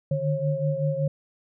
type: tone cluster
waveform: sine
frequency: 146.8 / 152.1 / 542 Hz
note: D3 / D#3 / C#5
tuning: 0 / -39 / -39 cents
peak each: -27 dBFS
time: 0.11-1.08 s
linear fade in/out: 5 ms
effects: none